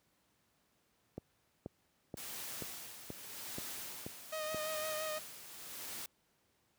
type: click train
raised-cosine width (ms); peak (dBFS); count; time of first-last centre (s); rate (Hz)
2; -28; 8; 1.18-4.545; 2.08
type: noise with tremolo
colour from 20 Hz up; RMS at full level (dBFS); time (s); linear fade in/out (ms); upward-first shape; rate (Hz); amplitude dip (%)
white; -44; 2.17-6.06; 2; sine; 0.84; 60
type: tone with vibrato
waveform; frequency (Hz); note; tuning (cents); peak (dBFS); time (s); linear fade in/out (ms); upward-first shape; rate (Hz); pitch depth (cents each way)
sawtooth; 622.3; D#5; 0; -34; 4.32-5.19; 10; sine; 5.9; 25
effects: pink hiss -75 dBFS RMS until 6.78 s + high-pass 80 Hz 12 dB/octave